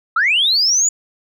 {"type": "linear sweep", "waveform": "sine", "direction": "up", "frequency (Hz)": [1244.5, 7040], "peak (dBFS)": -11, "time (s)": [0.16, 0.89], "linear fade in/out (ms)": 5, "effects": ["tanh soft clip ceiling -7 dBFS"]}